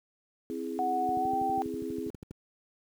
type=chord; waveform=sine; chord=C augmented; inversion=none; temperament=equal; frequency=261.6 / 329.6 / 415.3 Hz; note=C4 / E4 / G#4; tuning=0 / 0 / 0 cents; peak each=-37 dBFS; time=0.5-2.1 s; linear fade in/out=0 ms
type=tone with pitch glide; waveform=sine; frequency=740 to 776.8 Hz; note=F#5 to G5; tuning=0 to -16 cents; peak=-27 dBFS; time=0.79-1.62 s; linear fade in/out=0 ms; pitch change=+84 cents; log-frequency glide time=1.17-1.33 s
type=click train; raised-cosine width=3 ms; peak=-29 dBFS; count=16; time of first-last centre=1.09-2.31 s; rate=12.3 Hz
effects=high-pass 60 Hz 12 dB/octave + 9-bit